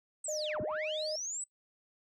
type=linear two-way sweep; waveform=sine; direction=down then up; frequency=8372 to 63.7 to 8090 Hz; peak=-35 dBFS; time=0.24-1.44 s; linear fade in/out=5 ms; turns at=0.61 s
type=tone with pitch glide; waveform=sine; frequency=610 to 618.2 Hz; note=D#5 to D#5; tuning=-34 to -11 cents; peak=-33 dBFS; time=0.28-1.16 s; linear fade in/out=5 ms; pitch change=+23 cents; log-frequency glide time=0.55-0.82 s
effects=noise-tail reverb RT60 0.1 s tail -23 dB re dry + tanh soft clip ceiling -28 dBFS